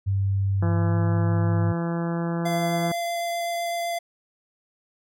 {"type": "tone with pitch glide", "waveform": "sine", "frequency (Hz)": [98, 103.59], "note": ["G2", "G#2"], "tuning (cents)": [0, -4], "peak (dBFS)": -20, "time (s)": [0.06, 1.73], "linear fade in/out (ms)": 20, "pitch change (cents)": 96, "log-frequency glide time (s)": [0.6, 1]}
{"type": "harmonic tone", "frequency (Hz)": 169, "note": "E3", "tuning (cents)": 43, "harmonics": [1, 2, 3, 4, 5, 6, 7, 8, 9, 10], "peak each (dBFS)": [-25, -31, -35, -37, -39, -41, -42, -43, -44, -45], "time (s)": [0.62, 2.92], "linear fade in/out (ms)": 5}
{"type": "tone with vibrato", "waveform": "square", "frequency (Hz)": 686, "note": "F5", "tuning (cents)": -31, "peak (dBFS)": -26, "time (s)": [2.45, 3.99], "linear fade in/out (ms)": 10, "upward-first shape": "triangle", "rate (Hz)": 7.9, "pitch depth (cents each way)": 8}
{"effects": []}